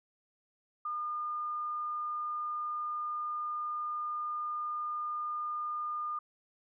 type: tone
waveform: sine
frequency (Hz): 1213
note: D#6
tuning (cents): -44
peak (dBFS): -33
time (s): 0.85-6.19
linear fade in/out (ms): 5
effects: none